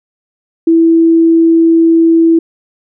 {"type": "tone", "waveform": "sine", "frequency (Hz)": 329.6, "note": "E4", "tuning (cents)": 0, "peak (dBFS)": -4, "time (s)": [0.67, 2.39], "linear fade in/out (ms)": 5, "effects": []}